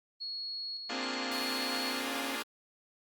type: tone with tremolo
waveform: sine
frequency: 4332 Hz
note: C#8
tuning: 41 cents flat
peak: -36 dBFS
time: 0.2-2.01 s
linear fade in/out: 20 ms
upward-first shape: square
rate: 0.88 Hz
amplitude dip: 35%
type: chord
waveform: 5% pulse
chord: Bb dominant seventh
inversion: none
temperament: equal with one note detuned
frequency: 233.1 / 293.7 / 350.8 / 415.3 Hz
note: Bb3 / D4 / F4 / Ab4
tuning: 0 / 0 / +8 / 0 cents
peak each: -29 dBFS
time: 0.89-2.43 s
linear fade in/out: 10 ms
type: tone with pitch glide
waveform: sawtooth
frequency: 261.6 to 270.4 Hz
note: C4 to C#4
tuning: 0 to -43 cents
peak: -35 dBFS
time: 0.92-2.36 s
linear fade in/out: 5 ms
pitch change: +57 cents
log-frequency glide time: 1.98-2.13 s
effects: Opus 24 kbps